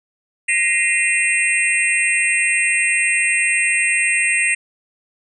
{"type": "tone cluster", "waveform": "sine", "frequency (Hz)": [1884, 2076, 2448, 2706, 8500], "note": ["A#6", "C7", "D#7", "E7", "C9"], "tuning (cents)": [18, -14, -29, 45, 26], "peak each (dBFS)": -21, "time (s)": [0.48, 4.55], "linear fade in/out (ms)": 10, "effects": []}